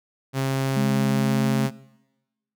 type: tone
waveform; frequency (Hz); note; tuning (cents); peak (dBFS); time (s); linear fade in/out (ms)
sawtooth; 134.3; C3; +46; -18; 0.33-1.71; 50
type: tone with pitch glide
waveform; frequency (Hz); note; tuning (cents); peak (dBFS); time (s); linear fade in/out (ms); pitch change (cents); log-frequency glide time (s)
sine; 208.2 to 215.9; G#3 to A3; +5 to -33; -21; 0.76-1.67; 10; +62; 1.1-1.46
effects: noise-tail reverb RT60 1.0 s tail -21 dB re dry